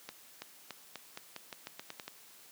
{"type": "accelerating click train", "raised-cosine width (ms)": 0.2, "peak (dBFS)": -24, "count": 12, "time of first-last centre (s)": [0.09, 2.08], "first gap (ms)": 330, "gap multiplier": 0.87, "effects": ["white hiss -57 dBFS RMS until 2.51 s", "high-pass 150 Hz 12 dB/octave"]}